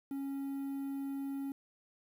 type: tone with quantisation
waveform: triangle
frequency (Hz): 275.6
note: C#4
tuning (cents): -10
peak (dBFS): -34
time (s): 0.11-1.52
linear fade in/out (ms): 2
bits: 10
effects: none